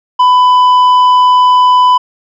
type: tone with tanh clipping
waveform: sine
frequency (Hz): 999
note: B5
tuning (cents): +20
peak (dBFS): -5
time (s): 0.19-1.98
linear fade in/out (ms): 10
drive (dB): 6
effects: none